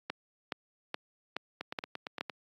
two click trains, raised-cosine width 0.3 ms, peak -21 / -17 dBFS, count 7 / 6, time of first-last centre 1.61-2.297 / 0.1-2.21 s, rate 8.73 / 2.37 Hz, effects high-pass 200 Hz 12 dB/octave + Opus 48 kbps

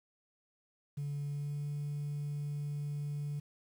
sine tone with pitch glide, 143.8 to 145.81 Hz, D3 to D3, -36 to -12 cents, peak -33 dBFS, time 0.97-3.4 s, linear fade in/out 10 ms, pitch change +24 cents, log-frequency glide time 1.27-1.67 s, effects tanh soft clip ceiling -33 dBFS + 10-bit

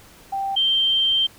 sine tone pair in turn, 784 / 3142 Hz, G5 / G7, 0 / +3 cents, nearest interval 2 octaves, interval 2403 cents, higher second, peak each -22 / -16 dBFS, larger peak second, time 0.32-0.56 / 0.56-1.27 s, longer second, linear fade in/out 10 ms, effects pink hiss -48 dBFS RMS until 1.38 s

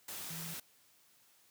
sine tone in noise, 164.7 Hz, E3, 1 cent flat, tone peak -45 dBFS, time 0.3-0.54 s, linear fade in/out 5 ms, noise white, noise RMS -44 dBFS, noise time 0.08-0.6 s, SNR -4 dB, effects white hiss -67 dBFS RMS until 1.5 s + high-pass 80 Hz 12 dB/octave

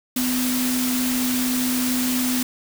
sine tone in noise, 251.9 Hz, B3, 34 cents sharp, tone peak -21 dBFS, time 0.16-2.43 s, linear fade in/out 5 ms, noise white, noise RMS -26 dBFS, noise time 0.16-2.43 s, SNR +2 dB, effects none

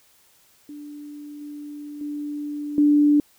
sine tone with level steps, 293.7 Hz, D4, in tune, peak -35 / -33 / -27 / -13 dBFS, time 0.69-3.2 s, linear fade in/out 2 ms, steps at 1.41 / 2.01 / 2.78 s, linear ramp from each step 2 ms, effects white hiss -58 dBFS RMS until 3.38 s

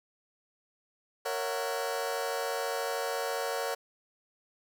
sawtooth chord, F# dominant seventh, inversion first, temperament just, 462.5 / 555 / 666 / 740 Hz, A#4 / C#5 / E5 / F#5, -14 / +2 / +18 / 0 cents, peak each -31 / -31 / -37 / -33 dBFS, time 1.25-3.75 s, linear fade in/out 10 ms, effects none

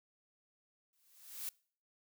blue noise with exponential growth, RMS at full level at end -39 dBFS, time 0.93-1.49 s, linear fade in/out 1 ms, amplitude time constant 120 ms, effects noise-tail reverb RT60 0.5 s tail -25 dB re dry

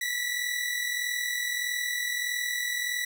sawtooth tone pair together, 1924 / 1965.6 Hz, B6 / B6, -46 / -9 cents, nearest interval unison, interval 37 cents, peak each -30 / -26 dBFS, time 0.01-3.05 s, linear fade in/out 5 ms, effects none

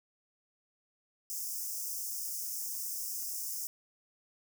white high-pass noise, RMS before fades -38 dBFS, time 1.3-3.67 s, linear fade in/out 0 ms, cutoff 5100 Hz, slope 96 dB/octave, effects none

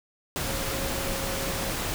sine tone in noise, 543 Hz, C#5, 36 cents flat, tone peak -36 dBFS, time 0.46-1.71 s, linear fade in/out 0 ms, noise pink, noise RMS -30 dBFS, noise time 0.36-1.94 s, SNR -9 dB, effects none

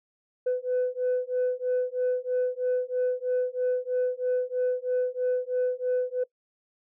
sine beating tone pair, 500 / 503.1 Hz, B4 / B4, +21 / +32 cents, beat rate 3.1 Hz, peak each -26 / -26 dBFS, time 0.46-6.24 s, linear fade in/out 10 ms, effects noise-tail reverb RT60 0.1 s tail -22 dB re dry + tanh soft clip ceiling -20 dBFS

